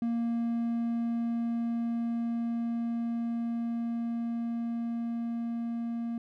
triangle tone with level ramp, 233.1 Hz, A#3, in tune, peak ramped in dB -25 to -29 dBFS, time 0.02-6.18 s, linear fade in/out 2 ms, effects none

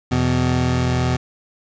25% pulse tone pair together, 83.8 / 125.37 Hz, E2 / B2, +29 / +26 cents, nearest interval perfect fifth, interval 697 cents, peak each -18 / -14 dBFS, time 0.11-1.17 s, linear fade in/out 10 ms, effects resampled to 16000 Hz + 8-bit

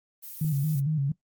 violet noise, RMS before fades -41 dBFS, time 0.22-0.81 s, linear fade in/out 20 ms
sine tone with vibrato, 146.83 Hz, D3, in tune, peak -23 dBFS, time 0.41-1.12 s, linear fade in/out 5 ms, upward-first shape square, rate 4.4 Hz, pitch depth 100 cents each way
click, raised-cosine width 3 ms, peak -31 dBFS, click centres 0.447 s
effects noise-tail reverb RT60 0.1 s tail -21 dB re dry + Opus 24 kbps

